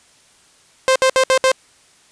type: tone bursts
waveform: sawtooth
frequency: 523.3 Hz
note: C5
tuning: in tune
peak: -7 dBFS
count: 5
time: 0.88-1.517 s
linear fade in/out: 0 ms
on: 77 ms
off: 63 ms
effects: white hiss -52 dBFS RMS until 2.11 s + resampled to 22050 Hz